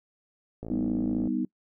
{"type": "click train", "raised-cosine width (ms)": 2, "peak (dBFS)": -24, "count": 37, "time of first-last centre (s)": [0.63, 1.274], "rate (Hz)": 55.9}
{"type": "chord", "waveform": "sine", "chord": "G augmented", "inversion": "none", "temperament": "equal", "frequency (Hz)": [196, 246.9, 311.1], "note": ["G3", "B3", "D#4"], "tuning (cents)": [0, 0, 0], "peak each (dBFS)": [-32, -28, -30], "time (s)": [0.7, 1.45], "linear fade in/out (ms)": 5}
{"effects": ["noise-tail reverb RT60 0.1 s tail -24 dB re dry"]}